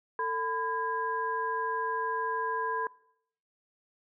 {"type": "tone cluster", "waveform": "sine", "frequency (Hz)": [446.7, 1005, 1629], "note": ["A4", "B5", "G#6"], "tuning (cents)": [26, 30, -34], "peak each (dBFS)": [-35, -30, -36], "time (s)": [0.19, 2.87], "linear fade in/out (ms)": 2, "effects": ["noise-tail reverb RT60 0.7 s tail -23 dB re dry"]}